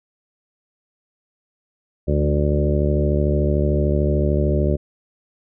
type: harmonic tone with a mistuned harmonic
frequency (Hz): 73.42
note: D2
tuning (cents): 0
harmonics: 1 / 2 / 3 / 4 / 5 / 6 / 7 / 8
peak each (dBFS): -19 / -22 / -26 / -29 / -24 / -30 / -31 / -26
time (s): 2.07-4.77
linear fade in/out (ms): 20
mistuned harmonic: 3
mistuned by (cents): -21
effects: none